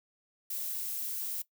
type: noise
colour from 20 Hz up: violet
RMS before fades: -36 dBFS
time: 0.5-1.42 s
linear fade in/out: 5 ms
effects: noise-tail reverb RT60 0.1 s tail -18 dB re dry